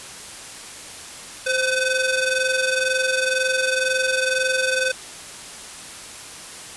sawtooth ring-modulated tone, 1018 Hz, C6, 48 cents flat, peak -12 dBFS, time 1.46-4.92 s, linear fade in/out 10 ms, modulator 498 Hz, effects white hiss -37 dBFS RMS until 6.76 s + resampled to 24000 Hz

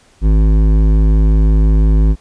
triangle tone with hard clipping, 52.8 Hz, G#1, 29 cents sharp, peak -9 dBFS, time 0.21-2.16 s, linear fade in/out 50 ms, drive 16 dB, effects pink hiss -50 dBFS RMS until 2.2 s + resampled to 22050 Hz

